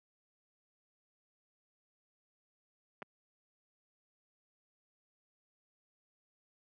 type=clicks; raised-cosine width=0.5 ms; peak=-29 dBFS; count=2; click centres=3.021 / 3.026 s; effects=high-pass 150 Hz 12 dB/octave